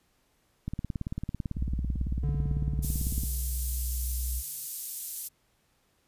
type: click train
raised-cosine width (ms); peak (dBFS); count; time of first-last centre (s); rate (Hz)
5; -20; 47; 0.68-3.236; 18
type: tone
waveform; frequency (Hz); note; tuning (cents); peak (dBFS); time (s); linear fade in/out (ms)
sine; 61.74; B1; 0; -29; 1.54-4.43; 50
type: tone with exponential decay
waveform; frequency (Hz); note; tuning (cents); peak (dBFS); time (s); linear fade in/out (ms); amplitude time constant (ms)
triangle; 145; D3; -22; -25; 2.23-4.67; 5; 530
type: high-pass noise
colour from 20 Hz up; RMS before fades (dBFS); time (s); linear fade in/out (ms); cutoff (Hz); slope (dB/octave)
white; -35; 2.82-5.29; 20; 8100; 12
effects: pink hiss -70 dBFS RMS until 6.07 s + resampled to 32000 Hz